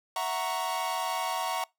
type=chord; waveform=45% pulse; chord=F# dominant seventh; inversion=third; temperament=equal; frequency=659.3 / 740 / 932.3 / 1108.7 Hz; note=E5 / F#5 / A#5 / C#6; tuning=0 / 0 / 0 / 0 cents; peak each=-37 / -34 / -33 / -35 dBFS; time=0.16-1.64 s; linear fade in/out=2 ms; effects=noise-tail reverb RT60 0.2 s tail -24 dB re dry